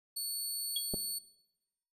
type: tone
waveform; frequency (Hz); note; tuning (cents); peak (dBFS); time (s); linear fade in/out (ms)
15% pulse; 4435; C#8; 0; -28; 0.16-1.19; 10
type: tone with exponential decay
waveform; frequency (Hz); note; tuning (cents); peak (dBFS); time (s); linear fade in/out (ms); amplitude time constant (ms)
sine; 3322; G#7; 0; -28; 0.76-0.85; 5; 19
type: clicks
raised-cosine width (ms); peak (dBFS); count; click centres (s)
2; -24; 2; 0.938 / 0.943
effects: noise-tail reverb RT60 0.9 s tail -19 dB re dry + resampled to 32000 Hz